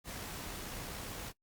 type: noise with amplitude modulation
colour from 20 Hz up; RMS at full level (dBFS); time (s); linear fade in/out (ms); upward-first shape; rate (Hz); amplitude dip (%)
pink; -42; 0.04-1.33; 50; sine; 60.6; 30
effects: noise-tail reverb RT60 0.1 s tail -22 dB re dry + Opus 48 kbps